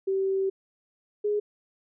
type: tone pair in turn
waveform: sine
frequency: 385.8 / 415.9 Hz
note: G4 / G#4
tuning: -28 / +2 cents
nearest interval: minor second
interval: 130 cents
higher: second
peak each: -23 dBFS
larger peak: neither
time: 0.07-0.5 / 1.24-1.4 s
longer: first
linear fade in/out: 10 ms
effects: none